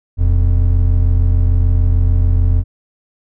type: tone pair together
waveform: triangle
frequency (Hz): 40.58 / 87.31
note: E1 / F2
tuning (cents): -26 / 0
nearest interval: octave + minor second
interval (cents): 1326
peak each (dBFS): -10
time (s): 0.17-2.64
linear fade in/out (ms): 50
effects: none